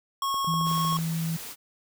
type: tone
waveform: square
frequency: 1095 Hz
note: C#6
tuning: 22 cents flat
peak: -26 dBFS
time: 0.22-0.97 s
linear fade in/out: 2 ms
type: clicks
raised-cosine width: 1 ms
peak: -27 dBFS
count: 10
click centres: 0.343 / 0.446 / 0.539 / 0.612 / 0.67 / 0.714 / 0.777 / 0.849 / 0.926 / 0.988 s
type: tone with pitch glide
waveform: sine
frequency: 164.7 to 163.47 Hz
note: E3 to E3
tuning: -1 to -14 cents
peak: -26 dBFS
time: 0.47-1.37 s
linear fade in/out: 10 ms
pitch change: -13 cents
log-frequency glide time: 0.77-0.94 s
type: noise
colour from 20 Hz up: white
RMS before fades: -39 dBFS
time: 0.64-1.56 s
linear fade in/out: 50 ms
effects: none